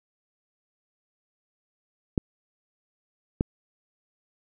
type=clicks; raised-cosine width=3 ms; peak=-9 dBFS; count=2; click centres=2.178 / 3.409 s; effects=none